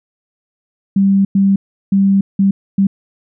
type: tone bursts at uneven times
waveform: sine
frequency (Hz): 196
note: G3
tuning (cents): 0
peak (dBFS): -8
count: 5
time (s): 0.96-1.25 / 1.35-1.56 / 1.92-2.21 / 2.39-2.51 / 2.78-2.87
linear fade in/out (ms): 5
effects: none